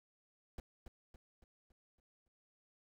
brown noise with echo, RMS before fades -44 dBFS, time 0.58-0.6 s, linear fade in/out 2 ms, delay 280 ms, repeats 6, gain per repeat -6 dB, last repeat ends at 2.28 s, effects none

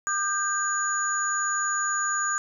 sine tone cluster, 1209 / 1579 / 6830 Hz, D6 / G6 / G#8, +50 / +12 / +48 cents, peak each -28 dBFS, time 0.07-2.38 s, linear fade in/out 0 ms, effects none

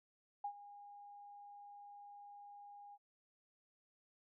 sine tone with ADSR envelope, 815 Hz, G#5, 33 cents flat, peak -37 dBFS, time 0.44-2.98 s, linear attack 6 ms, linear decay 77 ms, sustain -16 dB, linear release 43 ms, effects none

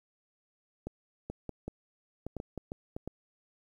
clicks, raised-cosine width 2 ms, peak -24 dBFS, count 11, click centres 0.87 / 1.3 / 1.493 / 1.68 / 2.266 / 2.367 / 2.401 / 2.577 / 2.719 / 2.965 / 3.076 s, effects 10-bit

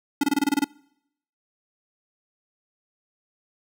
square tone bursts, 285.3 Hz, C#4, 50 cents sharp, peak -18 dBFS, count 9, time 0.21-0.644 s, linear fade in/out 5 ms, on 26 ms, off 25 ms, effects noise-tail reverb RT60 0.8 s tail -25 dB re dry

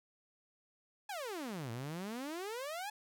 sawtooth exponential two-way sweep, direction down then up, 861 to 111 to 861 Hz, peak -36 dBFS, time 1.09-2.9 s, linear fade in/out 5 ms, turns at 1.71 s, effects none

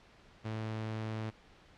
sawtooth tone, 110 Hz, A2, in tune, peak -32 dBFS, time 0.44-1.31 s, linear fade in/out 20 ms, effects pink hiss -60 dBFS RMS until 1.77 s + low-pass 4000 Hz 12 dB/octave

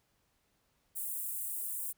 white high-pass noise, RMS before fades -38 dBFS, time 0.95-1.93 s, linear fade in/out 20 ms, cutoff 8200 Hz, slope 48 dB/octave, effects pink hiss -75 dBFS RMS until 1.97 s

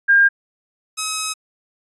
sine / 5% pulse tone pair in turn, 1608 / 1276.3 Hz, G6 / D#6, +44 / +44 cents, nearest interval major third, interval 400 cents, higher first, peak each -9 dBFS, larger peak neither, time 0.08-0.29 / 0.97-1.34 s, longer second, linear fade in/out 20 ms, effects resampled to 24000 Hz

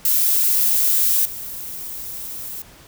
violet noise with level steps, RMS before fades -17 / -31 dBFS, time 0.05-2.62 s, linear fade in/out 2 ms, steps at 1.25 s, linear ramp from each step 5 ms, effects pink hiss -46 dBFS RMS until 2.87 s

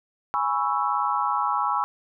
sine chord, C# minor seventh, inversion second, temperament equal, 830.6 / 987.8 / 1108.7 / 1318.5 Hz, G#5 / B5 / C#6 / E6, 0 / 0 / 0 / 0 cents, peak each -27 dBFS, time 0.34-1.84 s, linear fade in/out 0 ms, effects none

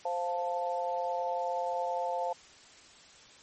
sine chord, F major, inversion second, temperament equal, 523.3 / 698.5 / 880 Hz, C5 / F5 / A5, 0 / 0 / 0 cents, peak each -34 / -34 / -34 dBFS, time 0.05-2.33 s, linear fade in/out 5 ms, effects white hiss -55 dBFS RMS until 3.42 s + MP3 32 kbps

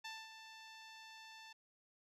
10% pulse tone with ADSR envelope, 886 Hz, A5, 12 cents sharp, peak -36 dBFS, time 0.04-1.53 s, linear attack 11 ms, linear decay 230 ms, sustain -9 dB, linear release 7 ms, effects low-pass 7000 Hz 12 dB/octave

